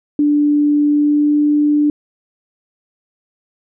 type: tone with pitch glide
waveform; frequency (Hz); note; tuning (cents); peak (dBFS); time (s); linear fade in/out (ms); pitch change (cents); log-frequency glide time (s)
sine; 293.7 to 295.7; D4 to D4; 0 to +12; -10; 0.19-1.9; 2; +12; 0.87-1.38
effects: none